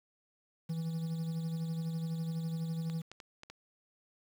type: tone with tremolo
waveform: triangle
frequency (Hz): 163.6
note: E3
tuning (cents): -13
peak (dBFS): -30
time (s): 0.69-3.02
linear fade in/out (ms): 10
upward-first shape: sine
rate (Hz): 12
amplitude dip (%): 35
type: clicks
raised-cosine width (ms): 0.2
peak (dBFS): -30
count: 5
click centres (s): 2.899 / 3.116 / 3.202 / 3.434 / 3.5
effects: 9-bit